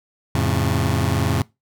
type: chord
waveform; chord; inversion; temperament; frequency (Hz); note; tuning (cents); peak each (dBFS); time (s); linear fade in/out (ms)
sawtooth; F augmented; none; just; 87.31 / 109.13 / 136.42; F2 / A2 / C#3; 0 / -14 / -27; -18; 0.35-1.42; 0
effects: noise-tail reverb RT60 0.2 s tail -21 dB re dry